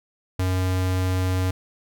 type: tone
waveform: square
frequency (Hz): 92.5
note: F#2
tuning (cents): 0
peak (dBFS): -21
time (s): 0.39-1.51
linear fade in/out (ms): 5
effects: none